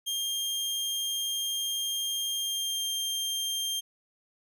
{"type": "tone with pitch glide", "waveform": "sawtooth", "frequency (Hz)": [3206, 3186], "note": ["G7", "G7"], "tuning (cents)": [38, 27], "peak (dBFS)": -26, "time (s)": [0.06, 3.81], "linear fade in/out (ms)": 20, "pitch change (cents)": -11, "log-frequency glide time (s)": [2.36, 2.91], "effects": []}